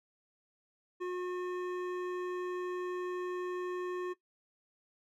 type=tone with hard clipping; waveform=triangle; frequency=361.2 Hz; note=F#4; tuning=42 cents flat; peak=-36 dBFS; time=1-4.14 s; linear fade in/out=20 ms; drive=16 dB; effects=noise-tail reverb RT60 0.1 s tail -17 dB re dry